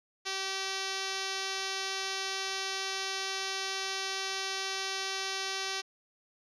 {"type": "tone with low-pass filter", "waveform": "5% pulse", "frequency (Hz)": 385.4, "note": "G4", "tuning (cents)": -29, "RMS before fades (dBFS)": -35, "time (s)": [0.25, 5.82], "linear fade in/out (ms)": 20, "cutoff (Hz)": 6300, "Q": 2.7, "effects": []}